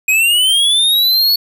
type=linear sweep; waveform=square; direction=up; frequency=2489 to 4435 Hz; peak=-10 dBFS; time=0.08-1.36 s; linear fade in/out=5 ms; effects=none